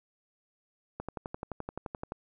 click train, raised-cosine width 1 ms, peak -22 dBFS, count 14, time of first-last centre 1-2.121 s, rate 11.6 Hz, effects none

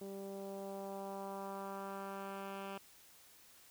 10% pulse tone with low-pass filter sweep, 196 Hz, G3, in tune, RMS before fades -45 dBFS, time 0.01-2.78 s, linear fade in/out 5 ms, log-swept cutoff 410 to 2600 Hz, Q 1.5, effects white hiss -62 dBFS RMS until 3.7 s

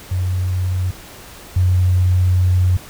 sine tone pair in turn, 91.7 / 91.07 Hz, F#2 / F#2, -15 / -27 cents, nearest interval unison, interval 12 cents, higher first, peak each -16 / -11 dBFS, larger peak second, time 0.11-0.91 / 1.56-2.77 s, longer second, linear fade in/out 5 ms, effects pink hiss -38 dBFS RMS until 2.89 s

